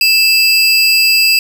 square tone pair together, 2637 / 4864 Hz, E7 / D#8, 0 / -40 cents, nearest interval major seventh, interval 1060 cents, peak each -11 dBFS, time 0.01-1.39 s, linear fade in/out 2 ms, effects none

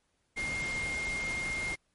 sine tone in noise, 2124 Hz, C7, 25 cents sharp, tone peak -32 dBFS, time 0.36-1.76 s, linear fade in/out 20 ms, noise pink, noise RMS -40 dBFS, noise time 0.36-1.76 s, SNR +5 dB, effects pink hiss -75 dBFS RMS until 1.94 s + MP3 48 kbps

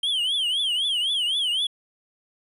triangle tone with vibrato, 3136 Hz, G7, in tune, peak -20 dBFS, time 0.03-1.67 s, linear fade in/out 5 ms, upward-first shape triangle, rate 3.9 Hz, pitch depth 200 cents each way, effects resampled to 32000 Hz + 10-bit

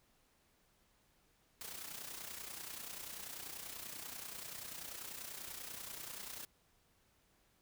white noise with amplitude modulation, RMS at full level -45 dBFS, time 1.61-6.45 s, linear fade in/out 0 ms, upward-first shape sine, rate 30.3 Hz, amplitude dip 60%, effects pink hiss -73 dBFS RMS until 7.61 s

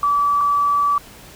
sine tone pair in turn, 1152 / 1152 Hz, D6 / D6, -34 / -34 cents, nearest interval unison, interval 0 cents, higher neither, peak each -14 dBFS, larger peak neither, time 0.03-0.41 / 0.41-0.98 s, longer second, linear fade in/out 2 ms, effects pink hiss -42 dBFS RMS until 1.35 s

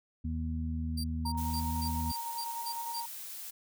harmonic tone, 80.1 Hz, E2, 49 cents flat, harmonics 1 / 2 / 3, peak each -33 / -42 / -37 dBFS, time 0.24-2.12 s, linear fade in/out 10 ms
sawtooth tone bursts, 4699 Hz, D8, in tune, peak -35 dBFS, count 8, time 0.97-3.008 s, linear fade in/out 10 ms, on 71 ms, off 210 ms
sine tone with tremolo, 932 Hz, A#5, 1 cent flat, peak -35 dBFS, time 1.25-3.06 s, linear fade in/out 5 ms, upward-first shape square, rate 9.9 Hz, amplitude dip 30%
blue noise, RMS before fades -43 dBFS, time 1.37-3.51 s, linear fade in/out 10 ms
effects none

